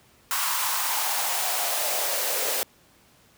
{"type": "noise with high-pass filter sweep", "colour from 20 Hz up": "white", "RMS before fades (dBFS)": -26, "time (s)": [0.31, 2.63], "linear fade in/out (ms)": 0, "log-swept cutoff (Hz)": [1100, 480], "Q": 3.9, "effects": ["pink hiss -58 dBFS RMS until 3.37 s", "high-pass 60 Hz 12 dB/octave"]}